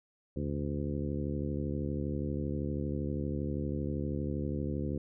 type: harmonic tone with a mistuned harmonic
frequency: 72.6 Hz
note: D2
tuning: 19 cents flat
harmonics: 1 / 2 / 3 / 4 / 5 / 6 / 7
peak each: -37 / -37 / -38 / -39 / -41 / -46 / -44 dBFS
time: 0.36-4.98 s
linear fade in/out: 5 ms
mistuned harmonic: 1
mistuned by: +150 cents
effects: none